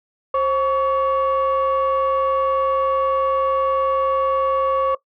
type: tone pair together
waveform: sine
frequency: 532 / 1127.3 Hz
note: C5 / C#6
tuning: +29 / +29 cents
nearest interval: octave + minor second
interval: 1300 cents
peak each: -17 dBFS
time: 0.34-4.95 s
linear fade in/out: 5 ms
effects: noise-tail reverb RT60 0.1 s tail -18 dB re dry + tanh soft clip ceiling -12 dBFS